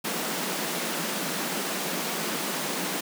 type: high-pass noise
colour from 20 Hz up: pink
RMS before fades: -30 dBFS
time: 0.04-3.01 s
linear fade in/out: 10 ms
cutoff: 160 Hz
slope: 96 dB/octave
effects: none